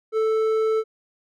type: tone with hard clipping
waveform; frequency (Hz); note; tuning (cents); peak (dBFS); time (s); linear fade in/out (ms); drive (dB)
sine; 440; A4; 0; -20; 0.12-0.84; 50; 6
effects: none